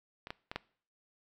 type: clicks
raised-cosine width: 0.3 ms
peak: -27 / -22 / -23 / -18 dBFS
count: 4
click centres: 0.271 / 0.305 / 0.515 / 0.56 s
effects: noise-tail reverb RT60 0.5 s tail -22 dB re dry